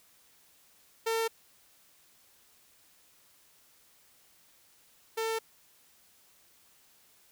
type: tone pair in turn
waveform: sawtooth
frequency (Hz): 452 / 448.1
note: A4 / A4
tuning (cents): +47 / +32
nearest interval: unison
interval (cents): 15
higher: first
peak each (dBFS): -24 / -26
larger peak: first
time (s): 1.06-1.28 / 5.17-5.39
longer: neither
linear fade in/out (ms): 10
effects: white hiss -63 dBFS RMS until 7.31 s